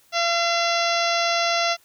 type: harmonic tone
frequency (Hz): 682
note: F5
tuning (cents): -41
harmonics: 1 / 2 / 3 / 4 / 5 / 6 / 7 / 8 / 9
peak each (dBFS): -23 / -26 / -28 / -29 / -30 / -31 / -31 / -32 / -33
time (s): 0.12-1.77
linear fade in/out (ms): 50
effects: white hiss -58 dBFS RMS until 1.84 s